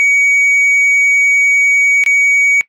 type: tone with dropouts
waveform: sine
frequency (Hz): 2255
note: C#7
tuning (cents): +29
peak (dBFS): -5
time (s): 0-2.61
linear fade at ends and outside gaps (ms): 0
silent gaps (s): 2.038-2.062
effects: noise-tail reverb RT60 0.1 s tail -20 dB re dry + tanh soft clip ceiling -7 dBFS